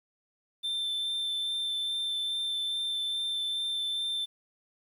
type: tone with vibrato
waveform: triangle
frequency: 3556 Hz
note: A7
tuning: 18 cents sharp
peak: -28 dBFS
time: 0.63-4.26 s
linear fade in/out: 20 ms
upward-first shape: sine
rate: 2.4 Hz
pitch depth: 10 cents each way
effects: 10-bit